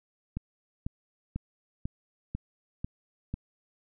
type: click train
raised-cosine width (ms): 5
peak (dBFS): -20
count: 7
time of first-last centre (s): 0.37-3.34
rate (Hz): 2.02
effects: none